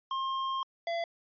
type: tone pair in turn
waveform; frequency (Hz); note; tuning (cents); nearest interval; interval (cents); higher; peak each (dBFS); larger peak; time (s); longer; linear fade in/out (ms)
square; 1065 / 677.5; C6 / E5; +30 / +47; minor sixth; 783; first; -31 / -31; neither; 0.11-0.63 / 0.87-1.04; first; 2
effects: resampled to 11025 Hz